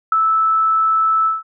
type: tone with ADSR envelope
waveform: sine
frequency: 1312 Hz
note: E6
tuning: 9 cents flat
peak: -7 dBFS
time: 0.12-1.43 s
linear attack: 4 ms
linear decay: 5 ms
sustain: -5 dB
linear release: 170 ms
effects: none